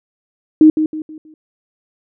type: tone with echo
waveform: sine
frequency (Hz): 311.1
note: D#4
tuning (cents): 0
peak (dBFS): -3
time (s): 0.61-0.7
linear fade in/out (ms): 2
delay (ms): 160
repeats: 4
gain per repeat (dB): -9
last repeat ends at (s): 1.34
effects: none